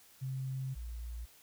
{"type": "tone pair in turn", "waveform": "sine", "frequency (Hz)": [132.1, 58.34], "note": ["C3", "A#1"], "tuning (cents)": [17, 2], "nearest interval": "octave + major second", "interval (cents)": 1415, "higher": "first", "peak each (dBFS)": [-35, -39], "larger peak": "first", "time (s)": [[0.21, 0.75], [0.75, 1.26]], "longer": "first", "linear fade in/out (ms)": 20, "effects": ["white hiss -61 dBFS RMS until 1.42 s"]}